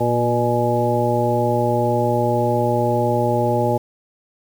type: harmonic tone with a mistuned harmonic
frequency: 120 Hz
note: B2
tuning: 49 cents flat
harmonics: 1 / 2 / 3 / 4 / 5 / 7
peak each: -22 / -25 / -23 / -24 / -22 / -22 dBFS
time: 0-3.78 s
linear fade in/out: 10 ms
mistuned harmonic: 1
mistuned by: -27 cents
effects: 7-bit